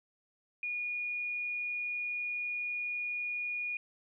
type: tone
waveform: sine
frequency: 2444 Hz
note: D#7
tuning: 32 cents flat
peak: -33 dBFS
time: 0.63-3.77 s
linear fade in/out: 2 ms
effects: none